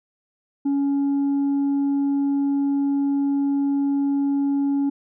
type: tone with tanh clipping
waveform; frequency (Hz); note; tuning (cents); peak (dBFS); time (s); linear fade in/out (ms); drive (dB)
sine; 280; C#4; +18; -19; 0.65-4.9; 10; 2
effects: none